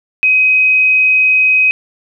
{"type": "tone", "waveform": "sine", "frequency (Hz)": 2524, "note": "D#7", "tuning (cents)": 24, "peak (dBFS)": -7, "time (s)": [0.23, 1.71], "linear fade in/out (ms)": 0, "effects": []}